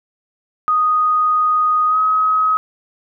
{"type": "tone with pitch glide", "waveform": "sine", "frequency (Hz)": [1243, 1270.6], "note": ["D#6", "D#6"], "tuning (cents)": [-2, 36], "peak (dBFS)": -12, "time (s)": [0.68, 2.57], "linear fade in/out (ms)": 0, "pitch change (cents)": 38, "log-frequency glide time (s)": [1.88, 1.98], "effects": []}